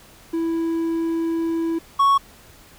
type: tone pair in turn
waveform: triangle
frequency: 329.9 / 1109.6 Hz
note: E4 / C#6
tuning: +1 / +1 cents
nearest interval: octave + major sixth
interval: 2100 cents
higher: second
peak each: -18 / -11 dBFS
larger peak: second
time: 0.33-1.79 / 1.99-2.18 s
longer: first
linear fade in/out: 10 ms
effects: pink hiss -48 dBFS RMS until 2.78 s